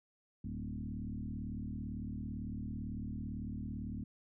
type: tone with frequency modulation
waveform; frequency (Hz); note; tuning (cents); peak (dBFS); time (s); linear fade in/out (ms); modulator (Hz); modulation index
sine; 151.3; D#3; -48; -38; 0.44-4.04; 5; 37.9; 2.9
effects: none